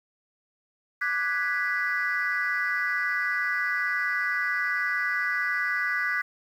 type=chord; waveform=sine; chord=G# half-diminished seventh; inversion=second; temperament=equal; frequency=1174.7 / 1480 / 1661.2 / 1975.5 Hz; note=D6 / F#6 / G#6 / B6; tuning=0 / 0 / 0 / 0 cents; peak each=-33 / -28 / -30 / -27 dBFS; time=1.01-6.22 s; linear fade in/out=10 ms; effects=tanh soft clip ceiling -18 dBFS + 9-bit